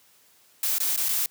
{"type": "noise with dropouts", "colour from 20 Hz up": "blue", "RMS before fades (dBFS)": -25, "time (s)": [0.63, 1.26], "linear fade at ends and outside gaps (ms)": 2, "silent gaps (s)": [[0.784, 0.802], [0.963, 0.975], [1.086, 1.09]], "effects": ["white hiss -59 dBFS RMS until 1.3 s", "high-pass 80 Hz 12 dB/octave"]}